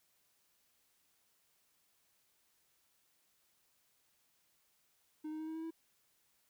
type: tone with pitch steps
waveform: triangle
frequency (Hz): 307.9 / 311.5 / 315.1 / 318.8 / 322.5 / 326.2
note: D#4 / D#4 / D#4 / D#4 / E4 / E4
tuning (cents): -18 / +2 / +22 / +42 / -38 / -18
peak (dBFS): -38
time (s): 5.24-5.708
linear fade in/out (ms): 10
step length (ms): 78
effects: white hiss -75 dBFS RMS until 6.49 s